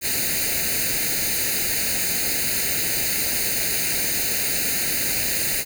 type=noise with comb filter; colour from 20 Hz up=white; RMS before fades=-23 dBFS; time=0.01-5.65 s; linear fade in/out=50 ms; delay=0.45 ms; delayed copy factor=+0.85; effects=none